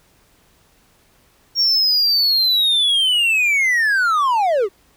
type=linear sweep; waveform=triangle; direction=down; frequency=5588 to 360 Hz; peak=-12 dBFS; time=1.55-4.69 s; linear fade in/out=50 ms; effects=pink hiss -56 dBFS RMS until 4.96 s

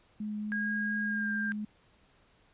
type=tone with vibrato; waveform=sine; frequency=211 Hz; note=G#3; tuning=28 cents sharp; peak=-33 dBFS; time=0.2-1.65 s; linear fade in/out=5 ms; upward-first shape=triangle; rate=4.3 Hz; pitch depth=9 cents each way
type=tone with pitch glide; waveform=sine; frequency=1633 to 1594.8 Hz; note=G#6 to G6; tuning=-30 to +29 cents; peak=-31 dBFS; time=0.52-1.52 s; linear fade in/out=0 ms; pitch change=-41 cents; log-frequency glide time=1.04-1.31 s
effects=pink hiss -65 dBFS RMS until 2.53 s + resampled to 8000 Hz

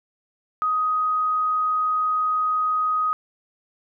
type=tone; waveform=sine; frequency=1253 Hz; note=D#6; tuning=12 cents sharp; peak=-19 dBFS; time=0.62-3.13 s; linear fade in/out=0 ms; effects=none

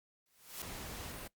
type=noise with exponential growth; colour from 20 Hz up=white; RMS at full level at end=-40 dBFS; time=0.26-0.62 s; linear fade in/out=2 ms; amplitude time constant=78 ms
type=noise; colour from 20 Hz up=pink; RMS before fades=-45 dBFS; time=0.62-1.28 s; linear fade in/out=10 ms
effects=noise-tail reverb RT60 0.1 s tail -19 dB re dry + Opus 48 kbps

